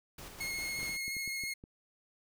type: noise with tremolo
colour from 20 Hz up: pink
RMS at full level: -47 dBFS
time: 0.18-0.97 s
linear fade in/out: 5 ms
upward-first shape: square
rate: 4.9 Hz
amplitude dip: 35%
type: tone with vibrato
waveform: sawtooth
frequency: 2160 Hz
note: C#7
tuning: 45 cents flat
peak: -32 dBFS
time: 0.4-1.54 s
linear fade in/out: 10 ms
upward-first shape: square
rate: 14 Hz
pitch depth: 12 cents each way
type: clicks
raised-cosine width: 3 ms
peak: -36 dBFS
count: 9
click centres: 0.587 / 0.789 / 0.83 / 0.894 / 1.08 / 1.167 / 1.277 / 1.437 / 1.639 s
effects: none